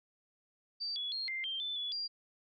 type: tone with pitch steps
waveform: sine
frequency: 4644 / 3389 / 4239 / 2093 / 3158 / 3519 / 3416 / 4769 Hz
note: D8 / G#7 / C8 / C7 / G7 / A7 / G#7 / D8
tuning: -20 / +34 / +22 / 0 / +12 / 0 / +48 / +26 cents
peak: -35 dBFS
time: 0.8-2.08 s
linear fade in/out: 20 ms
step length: 160 ms
effects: none